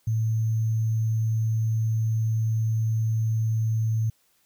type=tone with sample-and-hold; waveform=sine; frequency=111.3 Hz; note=A2; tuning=20 cents sharp; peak=-21 dBFS; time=0.07-4.1 s; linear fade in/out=5 ms; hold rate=6300 Hz; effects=white hiss -66 dBFS RMS until 4.45 s